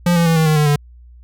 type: tone with pitch steps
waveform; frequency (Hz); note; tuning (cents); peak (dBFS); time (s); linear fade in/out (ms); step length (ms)
square; 174.61 / 169.44 / 164.43 / 159.56 / 154.84 / 150.26 / 145.81; F3 / E3 / E3 / D#3 / D#3 / D3 / D3; 0 / +48 / -4 / +44 / -8 / +40 / -12; -12; 0.06-0.76; 5; 100
effects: added 60 Hz sine -39 dBFS peak until 1.23 s